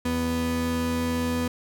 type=tone pair together; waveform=35% pulse; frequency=82.41 / 247 Hz; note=E2 / B3; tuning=0 / 0 cents; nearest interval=octave + perfect fifth; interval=1900 cents; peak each=-29 / -23 dBFS; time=0.05-1.48 s; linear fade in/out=5 ms; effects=none